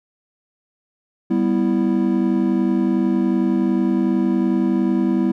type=chord; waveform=triangle; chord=E minor; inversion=first; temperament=equal; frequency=196 / 246.9 / 329.6 Hz; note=G3 / B3 / E4; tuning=0 / 0 / 0 cents; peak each=-18 dBFS; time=1.3-5.32 s; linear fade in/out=10 ms; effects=none